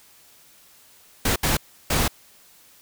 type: noise bursts at uneven times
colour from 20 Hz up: pink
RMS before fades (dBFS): -21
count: 3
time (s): 1.25-1.36 / 1.43-1.57 / 1.9-2.08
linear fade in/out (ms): 5
effects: white hiss -53 dBFS RMS until 2.81 s